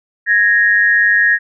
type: tone pair together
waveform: sine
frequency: 1661.2 / 1864 Hz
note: G#6 / A#6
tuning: 0 / -1 cents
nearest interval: major second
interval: 199 cents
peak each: -12 / -11 dBFS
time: 0.26-1.39 s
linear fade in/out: 50 ms
effects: none